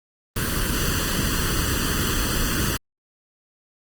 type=noise with comb filter; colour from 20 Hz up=pink; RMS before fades=-23 dBFS; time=0.36-2.77 s; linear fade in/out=5 ms; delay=0.66 ms; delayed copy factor=+0.8; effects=Opus 24 kbps